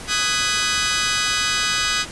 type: chord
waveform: 15% pulse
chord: G# minor seventh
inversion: second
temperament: just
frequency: 1245.9 / 1495.1 / 1661.2 / 1993.5 Hz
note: D#6 / F#6 / G#6 / B6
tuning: +2 / +18 / 0 / +16 cents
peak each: -17 / -18 / -19 / -20 dBFS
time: 0.07-2.06 s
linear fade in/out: 50 ms
effects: pink hiss -35 dBFS RMS until 2.11 s + resampled to 24000 Hz

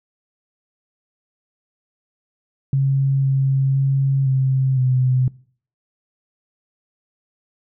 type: tone with pitch steps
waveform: sine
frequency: 136.3 / 135.1 / 136.2 / 132.5 / 128.1 Hz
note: C#3 / C#3 / C#3 / C3 / C3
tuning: -29 / -44 / -30 / +22 / -36 cents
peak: -14 dBFS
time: 2.73-5.28 s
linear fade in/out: 2 ms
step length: 510 ms
effects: noise-tail reverb RT60 0.5 s tail -22 dB re dry

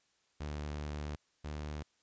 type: tone pair in turn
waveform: sawtooth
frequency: 74.2 / 74.98 Hz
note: D2 / D2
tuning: +18 / +36 cents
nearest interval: unison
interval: 18 cents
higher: second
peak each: -34 / -35 dBFS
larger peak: first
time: 0.4-1.16 / 1.44-1.83 s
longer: first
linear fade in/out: 10 ms
effects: white hiss -74 dBFS RMS until 2.02 s + resampled to 16000 Hz

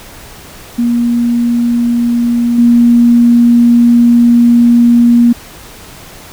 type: tone with level steps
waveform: sine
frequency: 237.6 Hz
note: A#3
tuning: 33 cents sharp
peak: -8 / -3 dBFS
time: 0.78-5.33 s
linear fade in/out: 10 ms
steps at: 2.58 s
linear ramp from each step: 5 ms
effects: pink hiss -33 dBFS RMS until 6.32 s

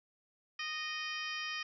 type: harmonic tone with a mistuned harmonic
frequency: 619 Hz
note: D#5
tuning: 9 cents flat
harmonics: 2 / 3 / 4 / 5 / 6 / 7 / 8 / 9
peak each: -45 / -42 / -42 / -44 / -54 / -57 / -47 / -49 dBFS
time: 0.59-1.63 s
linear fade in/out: 5 ms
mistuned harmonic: 6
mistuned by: +21 cents
effects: none

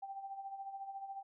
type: tone with tremolo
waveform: sine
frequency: 784 Hz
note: G5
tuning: in tune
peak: -40 dBFS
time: 0.02-1.23 s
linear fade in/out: 10 ms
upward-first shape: sine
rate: 14 Hz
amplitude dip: 60%
effects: none

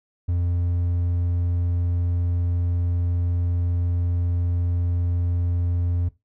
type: tone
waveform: triangle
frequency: 87.31 Hz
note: F2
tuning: in tune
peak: -18 dBFS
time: 0.28-6.09 s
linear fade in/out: 10 ms
effects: noise-tail reverb RT60 0.2 s tail -17 dB re dry

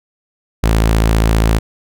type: tone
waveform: sawtooth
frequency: 55 Hz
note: A1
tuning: in tune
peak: -6 dBFS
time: 0.63-1.59 s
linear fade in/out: 10 ms
effects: none

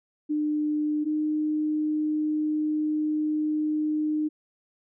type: tone pair in turn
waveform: sine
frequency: 301 / 305.4 Hz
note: D4 / D#4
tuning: +43 / -32 cents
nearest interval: unison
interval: 25 cents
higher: second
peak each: -23 dBFS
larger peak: neither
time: 0.29-1.05 / 1.05-4.29 s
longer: second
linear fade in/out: 20 ms
effects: none

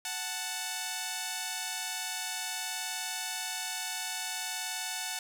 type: tone pair together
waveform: 5% pulse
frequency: 740 / 879.9 Hz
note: F#5 / A5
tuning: 0 / 0 cents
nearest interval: minor third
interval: 300 cents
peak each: -25 dBFS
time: 0.05-5.19 s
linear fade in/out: 2 ms
effects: none

